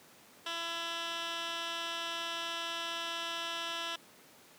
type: tone with band-pass filter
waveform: 15% pulse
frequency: 335.5 Hz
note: E4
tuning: 31 cents sharp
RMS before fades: -38 dBFS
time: 0.46-3.96 s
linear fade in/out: 5 ms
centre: 2900 Hz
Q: 1.5
effects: pink hiss -58 dBFS RMS until 4.58 s + high-pass 200 Hz 12 dB/octave